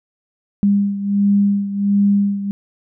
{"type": "beating tone pair", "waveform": "sine", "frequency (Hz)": [200.9, 202.3], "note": ["G3", "G#3"], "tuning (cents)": [43, -45], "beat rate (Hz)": 1.4, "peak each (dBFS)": [-14, -19], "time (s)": [0.63, 2.51], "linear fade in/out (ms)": 0, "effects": []}